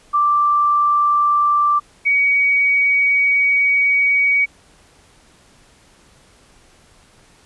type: tone pair in turn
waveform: sine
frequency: 1175 / 2256 Hz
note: D6 / C#7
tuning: +1 / +30 cents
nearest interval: major seventh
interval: 1129 cents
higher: second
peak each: -12 dBFS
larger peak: neither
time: 0.13-1.8 / 2.05-4.46 s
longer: second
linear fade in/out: 20 ms
effects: pink hiss -51 dBFS RMS until 7.45 s + resampled to 24000 Hz